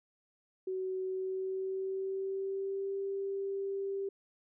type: tone with pitch glide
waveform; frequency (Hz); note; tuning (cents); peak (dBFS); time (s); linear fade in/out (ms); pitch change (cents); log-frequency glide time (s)
sine; 375.2 to 392.9; F#4 to G4; +24 to +4; -33; 0.67-4.09; 5; +80; 1.04-2.95
effects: none